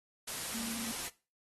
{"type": "tone in noise", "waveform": "sine", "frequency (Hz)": 229.2, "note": "A#3", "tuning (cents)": -29, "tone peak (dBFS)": -40, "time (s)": [0.54, 0.92], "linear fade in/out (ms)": 10, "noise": "white", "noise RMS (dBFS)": -39, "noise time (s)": [0.27, 1.09], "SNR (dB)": -4, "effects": ["noise-tail reverb RT60 0.3 s tail -18 dB re dry", "AAC 32 kbps"]}